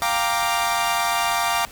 sawtooth chord, G minor seventh, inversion third, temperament equal with one note detuned, 698.5 / 786.7 / 932.3 / 1174.7 Hz, F5 / G5 / Bb5 / D6, 0 / +6 / 0 / 0 cents, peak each -21 / -24 / -21 / -21 dBFS, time 0.02-1.65 s, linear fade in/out 0 ms, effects pink hiss -43 dBFS RMS until 1.71 s

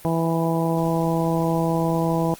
harmonic tone, 164.81 Hz, E3, in tune, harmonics 1 / 2 / 3 / 4 / 5 / 6, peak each -22 / -25 / -27 / -28 / -29 / -30 dBFS, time 0.05-2.34 s, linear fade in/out 0 ms, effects white hiss -45 dBFS RMS until 2.39 s + Opus 24 kbps

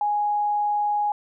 sine tone, 830 Hz, G#5, 1 cent flat, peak -20 dBFS, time 0.01-1.12 s, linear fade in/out 2 ms, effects none

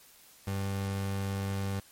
30% pulse tone, 98 Hz, G2, in tune, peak -28 dBFS, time 0.47-1.8 s, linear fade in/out 5 ms, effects white hiss -57 dBFS RMS until 1.91 s + MP3 64 kbps

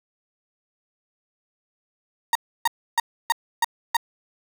35% pulse tone bursts, 932.3 Hz, A#5, in tune, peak -15 dBFS, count 6, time 2.33-3.968 s, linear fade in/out 2 ms, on 23 ms, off 300 ms, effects none

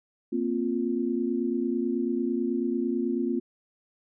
sine chord, Bb suspended second, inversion none, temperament just, 233.1 / 262.2 / 349.6 Hz, Bb3 / C4 / F4, 0 / +4 / +2 cents, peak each -29 dBFS, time 0.32-3.4 s, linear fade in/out 10 ms, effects none

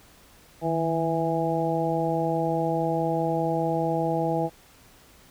harmonic tone with a mistuned harmonic, 164.81 Hz, E3, in tune, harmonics 1 / 2 / 3 / 4 / 5, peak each -29 / -29 / -29 / -29 / -29 dBFS, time 0.61-4.5 s, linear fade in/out 50 ms, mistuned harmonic 1, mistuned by -57 cents, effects pink hiss -54 dBFS RMS until 5.3 s

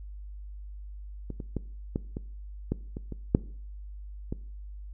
clicks, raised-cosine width 3 ms, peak -23 / -24 / -17 / -15 / -21 / -14 / -23 / -24 / -6 / -19 dBFS, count 10, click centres 1.303 / 1.402 / 1.567 / 1.959 / 2.169 / 2.72 / 2.969 / 3.123 / 3.349 / 4.325 s, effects noise-tail reverb RT60 0.5 s tail -20 dB re dry + added 50 Hz sine -39 dBFS peak until 4.93 s

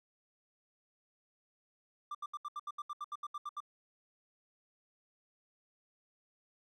triangle tone bursts, 1183 Hz, D6, 12 cents sharp, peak -36 dBFS, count 14, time 2.11-3.604 s, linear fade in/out 5 ms, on 38 ms, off 74 ms, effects none

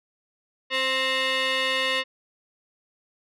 sine tone with frequency modulation, 523.3 Hz, C5, in tune, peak -19 dBFS, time 0.7-2.04 s, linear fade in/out 50 ms, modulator 789 Hz, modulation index 4.1, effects tanh soft clip ceiling -21 dBFS

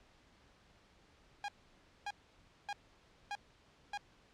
sawtooth tone bursts, 816 Hz, G#5, 31 cents flat, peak -34 dBFS, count 5, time 1.44-3.975 s, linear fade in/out 2 ms, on 43 ms, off 580 ms, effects pink hiss -66 dBFS RMS until 4.33 s + low-pass 5000 Hz 12 dB/octave

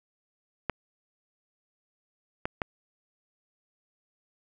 clicks, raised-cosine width 0.5 ms, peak -12 / -14 / -13 dBFS, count 3, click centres 0.697 / 2.455 / 2.618 s, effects none

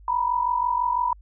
sine tone pair together, 941.8 / 987.8 Hz, A#5 / B5, +18 / 0 cents, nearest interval minor second, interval 82 cents, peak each -25 / -22 dBFS, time 0.08-1.13 s, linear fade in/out 2 ms, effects added 50 Hz sine -45 dBFS peak until 1.21 s

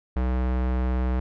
square tone with low-pass filter, 63 Hz, B1, 35 cents sharp, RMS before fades -24 dBFS, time 0.16-1.2 s, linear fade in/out 5 ms, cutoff 1700 Hz, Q 0.69, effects none

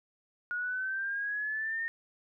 sine exponential sweep, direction up, 1441 to 1842 Hz, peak -31 dBFS, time 0.51-1.88 s, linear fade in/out 0 ms, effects none

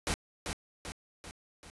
pink noise with echo, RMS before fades -31 dBFS, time 0.07-0.14 s, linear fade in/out 0 ms, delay 390 ms, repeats 4, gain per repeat -5 dB, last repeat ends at 1.7 s, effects resampled to 24000 Hz

